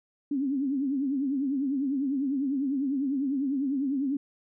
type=tone with vibrato; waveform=sine; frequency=273.9 Hz; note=C#4; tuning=21 cents flat; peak=-25 dBFS; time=0.31-4.17 s; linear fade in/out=5 ms; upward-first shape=triangle; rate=10 Hz; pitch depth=140 cents each way; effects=none